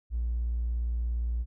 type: tone with tanh clipping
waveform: triangle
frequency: 58.6 Hz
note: A#1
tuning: 10 cents sharp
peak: -26 dBFS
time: 0.1-1.46 s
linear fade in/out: 50 ms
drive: 1 dB
effects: none